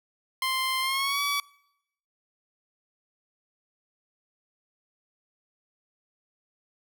15% pulse tone with pitch glide, 1046.5 to 1141.2 Hz, C6 to C#6, 0 to +50 cents, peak -19 dBFS, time 0.42-1.4 s, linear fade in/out 2 ms, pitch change +150 cents, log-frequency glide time 0.81-1.21 s, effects noise-tail reverb RT60 0.8 s tail -23 dB re dry

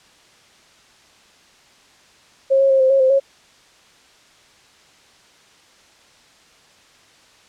sine tone with pitch steps, 539 / 544 / 535 / 523 / 543 / 522 / 547 Hz, C#5 / C#5 / C5 / C5 / C#5 / C5 / C#5, -49 / -33 / +38 / -1 / -36 / -4 / -23 cents, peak -11 dBFS, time 2.5-3.2 s, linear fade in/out 20 ms, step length 100 ms, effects white hiss -51 dBFS RMS until 7.48 s + low-pass 6000 Hz 12 dB/octave

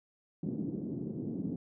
pink band-pass noise, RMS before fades -37 dBFS, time 0.43-1.56 s, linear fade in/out 2 ms, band 160 to 320 Hz, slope 24 dB/octave, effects none

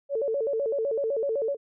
sine tone with vibrato, 501 Hz, B4, 25 cents sharp, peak -24 dBFS, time 0.09-1.57 s, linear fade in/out 50 ms, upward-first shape square, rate 7.9 Hz, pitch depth 200 cents each way, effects none

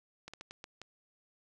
slowing click train, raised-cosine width 0.2 ms, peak -28 dBFS, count 6, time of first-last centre 0.28-0.817 s, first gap 56 ms, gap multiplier 1.33, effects none

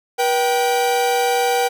45% pulse tone pair together, 483.1 / 778 Hz, B4 / G5, -38 / -13 cents, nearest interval minor sixth, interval 825 cents, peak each -19 / -18 dBFS, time 0.18-1.69 s, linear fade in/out 20 ms, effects none

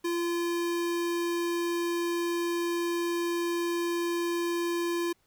square tone, 343.3 Hz, F4, 30 cents flat, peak -28 dBFS, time 0.04-5.13 s, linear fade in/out 10 ms, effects pink hiss -70 dBFS RMS until 5.26 s

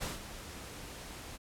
pink noise with ADSR envelope, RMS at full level -36 dBFS, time 0-1.38 s, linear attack 27 ms, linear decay 160 ms, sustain -10 dB, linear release 29 ms, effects low-pass 12000 Hz 12 dB/octave

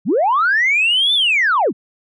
sine linear two-way sweep, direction up then down, 138.59 to 3583 to 138.59 Hz, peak -11 dBFS, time 0.05-1.73 s, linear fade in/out 50 ms, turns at 1.14 s, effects tanh soft clip ceiling -8 dBFS

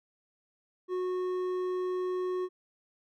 triangle tone with hard clipping, 366.1 Hz, F#4, 18 cents flat, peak -31 dBFS, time 0.88-2.49 s, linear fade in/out 50 ms, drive 10 dB, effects none

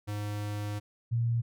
square / sine tone pair in turn, 103.83 / 117.09 Hz, G#2 / A#2, 0 / +8 cents, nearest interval major second, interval 208 cents, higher second, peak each -33 / -25 dBFS, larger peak second, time 0.07-0.8 / 1.11-1.42 s, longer first, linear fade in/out 20 ms, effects none

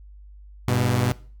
sawtooth tone pair together, 100.73 / 123.47 Hz, G2 / B2, +48 / 0 cents, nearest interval major third, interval 352 cents, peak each -20 / -17 dBFS, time 0.68-1.12 s, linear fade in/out 0 ms, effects noise-tail reverb RT60 0.4 s tail -19 dB re dry + added 50 Hz sine -42 dBFS peak until 1.4 s

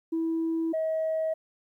sine tone pair in turn, 326.9 / 638.1 Hz, E4 / D#5, -14 / +44 cents, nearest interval octave, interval 1158 cents, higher second, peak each -24 dBFS, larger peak neither, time 0.12-0.73 / 0.73-1.34 s, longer neither, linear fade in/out 10 ms, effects tanh soft clip ceiling -22 dBFS + 11-bit

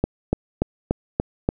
click train, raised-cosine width 2 ms, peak -5 dBFS, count 6, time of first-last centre 0.04-1.489 s, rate 3.45 Hz, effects none

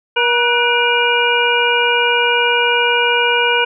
harmonic tone with a mistuned harmonic, 477.2 Hz, A#4, 41 cents sharp, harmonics 1 / 2 / 3 / 5 / 6, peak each -18 / -18 / -18 / -18 / -18 dBFS, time 0.16-3.65 s, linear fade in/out 10 ms, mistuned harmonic 3, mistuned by +59 cents, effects none

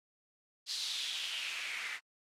white noise with band-pass filter sweep, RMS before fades -39 dBFS, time 0.66-2 s, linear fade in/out 50 ms, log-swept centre 4500 to 1900 Hz, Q 3.9, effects low-pass 11000 Hz 12 dB/octave + AAC 64 kbps

